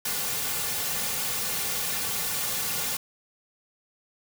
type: noise with comb filter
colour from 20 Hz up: white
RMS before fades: -29 dBFS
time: 0.05-2.97 s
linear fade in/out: 5 ms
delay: 3.1 ms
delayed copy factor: -0.75
effects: none